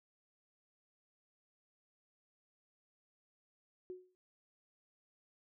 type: tone with exponential decay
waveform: sine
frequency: 366.5 Hz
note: F#4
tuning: 16 cents flat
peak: -40 dBFS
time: 3.9-4.15 s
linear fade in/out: 0 ms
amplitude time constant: 54 ms
effects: none